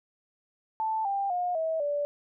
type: tone with pitch steps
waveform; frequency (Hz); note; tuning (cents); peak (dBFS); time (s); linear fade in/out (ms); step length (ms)
sine; 880 / 793.1 / 714.8 / 644.2 / 580.6; A5 / G5 / F5 / E5 / D5; 0 / +20 / +40 / -40 / -20; -26; 0.8-2.05; 0; 250
effects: none